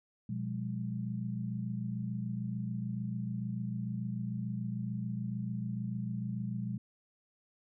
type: tone cluster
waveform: sine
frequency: 122.2 / 177.5 / 204.3 Hz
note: B2 / F3 / G#3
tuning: -18 / +28 / -28 cents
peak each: -37 / -40 / -38 dBFS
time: 0.29-6.78 s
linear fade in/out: 5 ms
effects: none